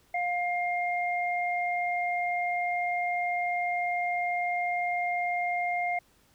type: tone pair together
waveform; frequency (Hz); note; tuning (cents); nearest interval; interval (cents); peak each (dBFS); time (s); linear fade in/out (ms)
sine; 707.1 / 2119; F5 / C7; +21 / +21; octave + perfect fifth; 1900; -28 / -31; 0.14-5.99; 5
effects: pink hiss -64 dBFS RMS until 6.34 s